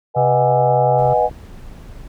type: chord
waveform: sine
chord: G# minor seventh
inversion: first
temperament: equal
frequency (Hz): 493.9 / 622.3 / 740 / 830.6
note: B4 / D#5 / F#5 / G#5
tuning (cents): 0 / 0 / 0 / 0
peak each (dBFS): -18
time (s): 0.14-1.3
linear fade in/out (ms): 50
type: harmonic tone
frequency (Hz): 132.2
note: C3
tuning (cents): +18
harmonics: 1 / 3 / 5 / 7 / 9 / 10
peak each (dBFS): -19 / -33 / -37 / -40 / -39 / -39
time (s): 0.16-1.14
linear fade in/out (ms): 10
type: noise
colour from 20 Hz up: brown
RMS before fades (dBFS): -36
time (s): 0.98-2.08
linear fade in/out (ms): 5
type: click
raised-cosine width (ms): 3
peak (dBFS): -23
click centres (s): 1.313
effects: none